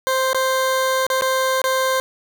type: tone with dropouts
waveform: 20% pulse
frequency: 523.3 Hz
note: C5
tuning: in tune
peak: -12 dBFS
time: 0.07-2 s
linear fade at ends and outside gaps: 0 ms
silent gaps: 0.331-0.346 / 1.066-1.101 / 1.211-1.221 / 1.617-1.641 s
effects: none